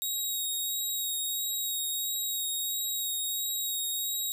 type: tone with vibrato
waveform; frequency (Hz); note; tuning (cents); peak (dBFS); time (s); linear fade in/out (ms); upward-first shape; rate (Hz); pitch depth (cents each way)
10% pulse; 3785; A#7; +26; -23; 0.02-4.32; 0; sine; 1.5; 17
effects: none